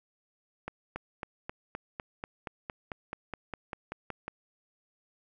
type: accelerating click train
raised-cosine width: 0.5 ms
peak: -21 dBFS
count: 17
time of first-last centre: 0.68-4.28 s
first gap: 280 ms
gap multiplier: 0.97
effects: none